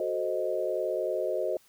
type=chord; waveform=sine; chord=F# diminished seventh; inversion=none; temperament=equal; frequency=370 / 440 / 523.3 / 622.3 Hz; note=F#4 / A4 / C5 / Eb5; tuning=0 / 0 / 0 / 0 cents; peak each=-33 / -35 / -32 / -31 dBFS; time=0-1.57 s; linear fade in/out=2 ms; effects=white hiss -62 dBFS RMS until 1.68 s